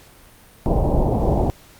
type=low-pass noise; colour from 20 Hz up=pink; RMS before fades=-18 dBFS; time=0.66-1.5 s; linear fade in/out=0 ms; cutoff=860 Hz; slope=48 dB/octave; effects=pink hiss -48 dBFS RMS until 1.79 s + Opus 48 kbps